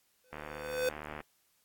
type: tone with exponential growth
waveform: square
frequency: 506 Hz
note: B4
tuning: 42 cents sharp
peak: -27 dBFS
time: 0.24-0.89 s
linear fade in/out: 2 ms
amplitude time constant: 140 ms
type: click train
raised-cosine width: 0.5 ms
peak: -26 dBFS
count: 67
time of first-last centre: 0.33-1.204 s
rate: 75.5 Hz
effects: white hiss -72 dBFS RMS until 1.64 s + AAC 64 kbps